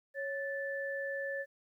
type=tone pair together; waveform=sine; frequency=552.2 / 1753 Hz; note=C#5 / A6; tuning=-7 / -7 cents; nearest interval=octave + minor sixth; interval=2000 cents; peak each=-37 / -38 dBFS; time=0.14-1.46 s; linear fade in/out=50 ms; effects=12-bit